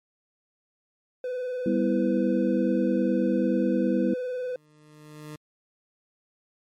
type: tone with vibrato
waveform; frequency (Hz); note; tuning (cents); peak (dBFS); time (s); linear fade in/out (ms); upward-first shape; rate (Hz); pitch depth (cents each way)
triangle; 502; B4; +28; -26; 1.24-4.56; 2; sine; 20; 36
type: chord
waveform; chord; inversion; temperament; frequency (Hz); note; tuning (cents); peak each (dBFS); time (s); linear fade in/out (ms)
sine; E minor; first; just; 197.78 / 247.2 / 329.6; G3 / B3 / E4; +16 / +2 / 0; -26; 1.66-4.14; 2
type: tone with exponential growth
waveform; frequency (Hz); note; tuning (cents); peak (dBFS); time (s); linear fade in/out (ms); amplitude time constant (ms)
20% pulse; 151.5; D#3; -46; -32; 4.07-5.36; 5; 280
effects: MP3 64 kbps